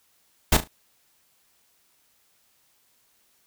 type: noise with echo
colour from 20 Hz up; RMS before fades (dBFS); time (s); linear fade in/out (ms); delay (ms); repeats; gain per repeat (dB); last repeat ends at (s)
pink; -17; 0.52-0.57; 5; 36; 3; -11; 0.678
effects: white hiss -65 dBFS RMS until 3.46 s